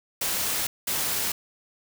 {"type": "noise bursts at uneven times", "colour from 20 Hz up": "white", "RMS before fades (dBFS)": -27, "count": 2, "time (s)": [[0.21, 0.67], [0.87, 1.32]], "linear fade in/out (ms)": 5, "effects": []}